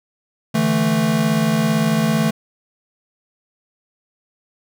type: chord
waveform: square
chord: D suspended second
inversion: none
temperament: equal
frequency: 146.83 / 164.81 / 220 Hz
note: D3 / E3 / A3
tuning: 0 / 0 / 0 cents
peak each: -24 / -21 / -18 dBFS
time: 0.54-2.31 s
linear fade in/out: 10 ms
effects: none